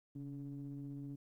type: ring-modulated tone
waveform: triangle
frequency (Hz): 72.6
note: D2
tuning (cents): -19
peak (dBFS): -38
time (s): 0.15-1.16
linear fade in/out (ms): 10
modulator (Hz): 210
effects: 13-bit